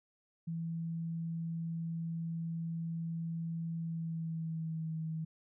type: tone with pitch glide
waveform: sine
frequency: 165.4 to 159.86 Hz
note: E3 to D#3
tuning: +6 to +47 cents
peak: -35 dBFS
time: 0.47-5.25 s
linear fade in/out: 10 ms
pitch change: -59 cents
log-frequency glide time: 3.77-4.96 s
effects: none